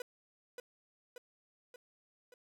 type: tone with echo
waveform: 45% pulse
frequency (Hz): 493.9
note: B4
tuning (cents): 0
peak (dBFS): -39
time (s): 0-0.02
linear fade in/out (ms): 2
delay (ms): 580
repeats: 4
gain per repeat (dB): -4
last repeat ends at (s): 2.34
effects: none